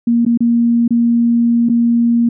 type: tone with dropouts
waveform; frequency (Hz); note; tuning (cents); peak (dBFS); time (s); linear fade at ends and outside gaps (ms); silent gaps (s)
sine; 235; A#3; +14; -9; 0.07-2.29; 5; 0.251-0.263 / 0.375-0.405 / 0.879-0.906 / 1.689-1.696
effects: none